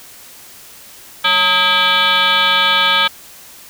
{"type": "tone with frequency modulation", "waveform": "sine", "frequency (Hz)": 2331, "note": "D7", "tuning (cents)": -14, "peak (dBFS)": -10, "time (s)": [1.24, 3.08], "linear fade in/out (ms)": 10, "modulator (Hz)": 355, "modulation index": 4, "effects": ["white hiss -39 dBFS RMS until 3.69 s"]}